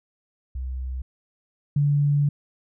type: tone pair in turn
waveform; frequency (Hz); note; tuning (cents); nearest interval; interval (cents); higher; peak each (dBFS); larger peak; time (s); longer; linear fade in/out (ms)
sine; 64.3 / 144.35; C2 / D3; -30 / -30; octave + major second; 1400; second; -27 / -17; second; 0.55-1.02 / 1.76-2.29; second; 5
effects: none